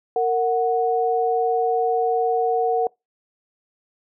sine tone pair together, 460.6 / 738 Hz, A#4 / F#5, -21 / -5 cents, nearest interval minor sixth, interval 816 cents, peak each -20 dBFS, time 0.16-2.87 s, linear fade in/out 2 ms, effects noise-tail reverb RT60 0.2 s tail -25 dB re dry

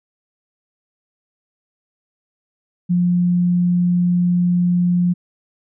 sine tone, 176.8 Hz, F3, 22 cents sharp, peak -13 dBFS, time 2.89-5.14 s, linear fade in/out 20 ms, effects none

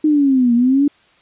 sine linear two-way sweep, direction down then up, 311.1 to 233.1 to 292.2 Hz, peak -10 dBFS, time 0.04-0.88 s, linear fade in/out 5 ms, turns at 0.54 s, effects white hiss -53 dBFS RMS until 1.21 s + resampled to 8000 Hz

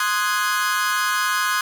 40% pulse chord, Ab dominant seventh, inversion first, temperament equal, 1046.5 / 1244.5 / 1480 / 1661.2 Hz, C6 / Eb6 / Gb6 / Ab6, 0 / 0 / 0 / 0 cents, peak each -24 dBFS, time 0-1.61 s, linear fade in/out 2 ms, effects none

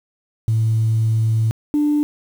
sine tone pair in turn, 111.4 / 296.1 Hz, A2 / D4, +22 / +14 cents, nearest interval octave + perfect fourth, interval 1692 cents, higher second, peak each -13 dBFS, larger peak neither, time 0.48-1.51 / 1.74-2.03 s, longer first, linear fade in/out 0 ms, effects tanh soft clip ceiling -10 dBFS + 7-bit

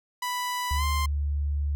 sawtooth tone with pitch glide, 989 to 1047.8 Hz, B5 to C6, +2 to +2 cents, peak -24 dBFS, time 0.22-1.06 s, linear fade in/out 5 ms, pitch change +100 cents, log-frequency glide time 0.76-0.84 s
sine tone, 72.3 Hz, D2, 27 cents flat, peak -24 dBFS, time 0.71-1.75 s, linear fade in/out 0 ms
effects none

